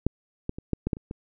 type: clicks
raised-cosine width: 3 ms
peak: -9 / -15 / -23 / -11 / -13 / -12 / -27 / -21 dBFS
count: 8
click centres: 0.066 / 0.494 / 0.585 / 0.733 / 0.87 / 0.932 / 0.969 / 1.111 s
effects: none